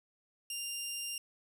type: tone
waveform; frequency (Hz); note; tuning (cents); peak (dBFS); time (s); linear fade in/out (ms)
15% pulse; 2794; F7; 0; -30; 0.5-1.18; 2
effects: 11-bit